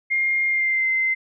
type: tone with pitch glide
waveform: sine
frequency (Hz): 2123 to 2072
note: C7 to C7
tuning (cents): +25 to -17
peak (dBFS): -18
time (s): 0.1-1.15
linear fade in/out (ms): 20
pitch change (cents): -42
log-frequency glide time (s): 0.47-0.87
effects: none